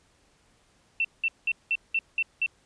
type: tone bursts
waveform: sine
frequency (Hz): 2691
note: E7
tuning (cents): +35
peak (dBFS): -22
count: 7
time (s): 1-2.462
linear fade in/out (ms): 2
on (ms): 46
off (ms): 190
effects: pink hiss -64 dBFS RMS until 2.65 s + resampled to 22050 Hz